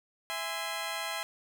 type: chord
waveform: 15% pulse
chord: E augmented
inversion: none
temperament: just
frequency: 659.3 / 824.1 / 1030.1 Hz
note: E5 / G#5 / B#5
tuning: 0 / -14 / -27 cents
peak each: -32 dBFS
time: 0.3-1.23 s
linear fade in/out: 0 ms
effects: none